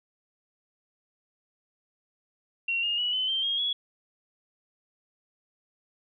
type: tone with pitch steps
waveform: sine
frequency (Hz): 2742 / 2837 / 2935 / 3037 / 3142 / 3251 / 3364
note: F7 / F7 / F#7 / F#7 / G7 / G#7 / G#7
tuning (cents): -32 / +27 / -15 / +44 / +3 / -38 / +22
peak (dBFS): -25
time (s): 2.68-3.73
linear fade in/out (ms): 5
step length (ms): 150
effects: none